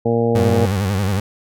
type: harmonic tone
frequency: 116.54 Hz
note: A#2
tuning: in tune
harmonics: 1 / 2 / 3 / 4 / 5 / 6 / 7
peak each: -21 / -20 / -26 / -17 / -26 / -29 / -28 dBFS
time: 0.05-0.66 s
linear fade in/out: 10 ms
type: tone with vibrato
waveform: 30% pulse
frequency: 98 Hz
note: G2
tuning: in tune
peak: -14 dBFS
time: 0.35-1.2 s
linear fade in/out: 5 ms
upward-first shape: sine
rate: 11 Hz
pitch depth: 110 cents each way
effects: none